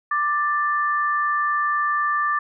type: tone pair together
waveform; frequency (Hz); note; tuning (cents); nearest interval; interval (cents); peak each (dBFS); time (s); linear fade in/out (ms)
sine; 1180 / 1768; D6 / A6; +8 / +8; perfect fifth; 700; -20 / -24; 0.11-2.39; 5
effects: none